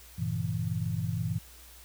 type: chord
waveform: sine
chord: G diminished seventh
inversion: none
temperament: equal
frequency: 98 / 116.54 / 138.59 / 164.81 Hz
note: G2 / Bb2 / Db3 / Fb3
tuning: 0 / 0 / 0 / 0 cents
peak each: -34 / -33 / -38 / -33 dBFS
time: 0.18-1.39 s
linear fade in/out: 10 ms
effects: added 60 Hz sine -53 dBFS peak until 1.84 s + white hiss -53 dBFS RMS until 1.84 s